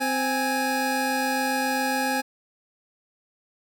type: tone pair together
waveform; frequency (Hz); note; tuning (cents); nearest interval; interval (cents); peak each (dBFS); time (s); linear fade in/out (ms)
25% pulse; 260.6 / 829; C4 / G#5; -7 / -3; octave + minor sixth; 2004; -23 / -21; 0-2.22; 20
effects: none